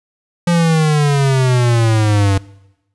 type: exponential sweep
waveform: square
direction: down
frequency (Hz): 174.61 to 96.5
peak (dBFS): -11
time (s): 0.47-2.38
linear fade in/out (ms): 5
effects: noise-tail reverb RT60 0.9 s tail -22 dB re dry + resampled to 24000 Hz